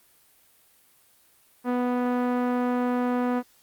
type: tone with low-pass filter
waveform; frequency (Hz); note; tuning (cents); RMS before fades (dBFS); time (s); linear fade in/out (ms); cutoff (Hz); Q
sawtooth; 246.9; B3; 0; -25; 1.64-3.43; 50; 1300; 0.93
effects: white hiss -60 dBFS RMS until 3.62 s + Opus 32 kbps